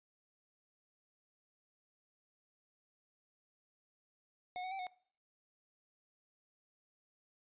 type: tone with pitch steps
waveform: square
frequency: 728 / 744 / 774 / 732 Hz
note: F#5 / F#5 / G5 / F#5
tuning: -28 / +9 / -22 / -19 cents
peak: -40 dBFS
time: 4.56-4.868 s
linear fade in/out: 0 ms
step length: 77 ms
effects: noise-tail reverb RT60 0.5 s tail -21 dB re dry + resampled to 8000 Hz